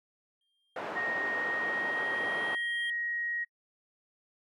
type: tone with exponential growth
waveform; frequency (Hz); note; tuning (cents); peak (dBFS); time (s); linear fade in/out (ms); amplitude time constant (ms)
triangle; 3200; G7; +35; -34; 0.41-2.9; 2; 540
type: band-pass noise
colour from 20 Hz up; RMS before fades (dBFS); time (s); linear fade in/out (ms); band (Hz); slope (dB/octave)
pink; -38; 0.76-2.55; 2; 450 to 1400; 12
type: tone with pitch glide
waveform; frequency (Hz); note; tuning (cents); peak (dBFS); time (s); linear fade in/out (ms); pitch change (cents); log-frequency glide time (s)
sine; 1864.7 to 1889.6; A#6 to A#6; 0 to +23; -31; 0.95-3.45; 20; +23; 1.37-2.65
effects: noise-tail reverb RT60 0.1 s tail -24 dB re dry